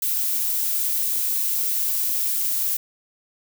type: noise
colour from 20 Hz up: violet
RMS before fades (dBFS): -23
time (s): 0.02-2.77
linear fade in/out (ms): 5
effects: none